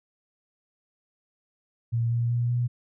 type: tone with pitch steps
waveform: sine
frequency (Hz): 116.54 / 118.17 / 119.82 / 121.49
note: A#2 / A#2 / A#2 / B2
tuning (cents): 0 / +24 / +48 / -28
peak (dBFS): -22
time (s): 1.92-2.68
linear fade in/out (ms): 20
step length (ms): 190
effects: none